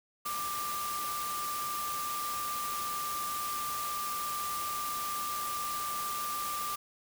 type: tone in noise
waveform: sine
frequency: 1186 Hz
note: D6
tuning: 17 cents sharp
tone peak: -34 dBFS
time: 0.25-6.76 s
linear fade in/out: 10 ms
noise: white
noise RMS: -39 dBFS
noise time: 0.25-6.76 s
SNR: +2 dB
effects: none